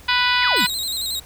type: harmonic tone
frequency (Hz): 493.9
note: B4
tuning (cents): 0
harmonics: 2 / 3 / 4 / 5 / 6 / 7 / 8 / 9 / 10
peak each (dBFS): -22 / -22 / -24 / -24 / -25 / -25 / -26 / -30 / -30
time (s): 0.08-0.67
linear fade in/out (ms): 10
type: exponential sweep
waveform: sine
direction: down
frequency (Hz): 2349 to 164.3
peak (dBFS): -24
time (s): 0.42-0.65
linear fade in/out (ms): 5
type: tone with vibrato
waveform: sawtooth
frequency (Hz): 3951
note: B7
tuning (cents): 0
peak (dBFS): -20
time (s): 0.56-1.2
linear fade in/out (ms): 10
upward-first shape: square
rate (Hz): 11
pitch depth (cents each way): 68
effects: added 69 Hz sine -45 dBFS peak until 1.25 s + pink hiss -46 dBFS RMS until 1.25 s